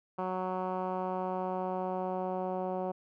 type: tone with low-pass filter sweep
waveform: 10% pulse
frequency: 185 Hz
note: F#3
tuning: in tune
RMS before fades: -34 dBFS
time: 0.18-2.92 s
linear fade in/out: 10 ms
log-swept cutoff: 1100 to 700 Hz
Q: 1.6
effects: none